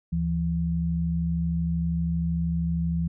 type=tone pair together; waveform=sine; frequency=74.6 / 167.47 Hz; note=D2 / E3; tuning=+28 / +28 cents; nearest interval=octave + major second; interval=1400 cents; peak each=-29 / -24 dBFS; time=0.12-3.08 s; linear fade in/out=10 ms; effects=none

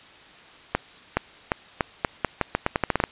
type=accelerating click train; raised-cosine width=0.5 ms; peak=-5 dBFS; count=15; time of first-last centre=0.75-3.039 s; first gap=420 ms; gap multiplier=0.83; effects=white hiss -48 dBFS RMS until 3.11 s + resampled to 8000 Hz

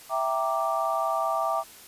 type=chord; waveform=sine; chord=E half-diminished seventh; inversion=none; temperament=equal; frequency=659.3 / 784 / 932.3 / 1174.7 Hz; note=E5 / G5 / Bb5 / D6; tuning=0 / 0 / 0 / 0 cents; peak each=-28 / -30 / -33 / -28 dBFS; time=0.09-1.64 s; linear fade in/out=50 ms; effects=white hiss -48 dBFS RMS until 1.87 s + resampled to 32000 Hz

